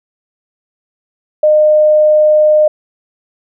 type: tone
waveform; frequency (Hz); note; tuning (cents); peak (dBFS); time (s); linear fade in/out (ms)
sine; 610; D#5; -34; -5; 1.43-2.68; 5
effects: none